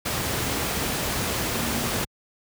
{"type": "tone in noise", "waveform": "sine", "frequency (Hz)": 233.1, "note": "A#3", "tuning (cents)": 0, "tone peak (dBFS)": -31, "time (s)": [1.53, 1.89], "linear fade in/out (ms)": 10, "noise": "pink", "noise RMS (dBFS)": -26, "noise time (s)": [0.05, 2.05], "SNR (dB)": -8, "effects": ["high-pass 60 Hz 12 dB/octave"]}